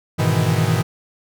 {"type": "chord", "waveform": "45% pulse", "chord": "E major seventh", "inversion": "first", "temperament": "equal", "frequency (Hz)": [103.83, 123.47, 155.56, 164.81], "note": ["G#2", "B2", "D#3", "E3"], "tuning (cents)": [0, 0, 0, 0], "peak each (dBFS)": -21, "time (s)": [0.18, 0.83], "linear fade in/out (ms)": 20, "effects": []}